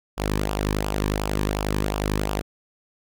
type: tone with flanger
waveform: sawtooth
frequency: 51.1 Hz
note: G#1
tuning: 27 cents flat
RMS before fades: -25 dBFS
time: 0.17-2.42 s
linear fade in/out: 20 ms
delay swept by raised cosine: 0.48 to 1.48 ms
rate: 2.8 Hz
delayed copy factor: -0.6
effects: none